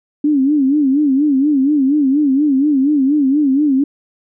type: tone with vibrato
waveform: sine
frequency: 282.1 Hz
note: C#4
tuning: 30 cents sharp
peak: -10 dBFS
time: 0.24-3.84 s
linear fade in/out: 5 ms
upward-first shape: sine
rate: 4.2 Hz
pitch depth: 130 cents each way
effects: none